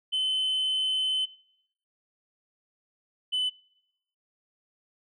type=tone pair in turn; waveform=sine; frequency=3049 / 3012 Hz; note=G7 / F#7; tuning=-49 / +30 cents; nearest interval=unison; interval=21 cents; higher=first; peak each=-22 dBFS; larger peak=neither; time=0.12-1.26 / 3.32-3.5 s; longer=first; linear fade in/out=20 ms; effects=noise-tail reverb RT60 0.8 s tail -24 dB re dry + tanh soft clip ceiling -23 dBFS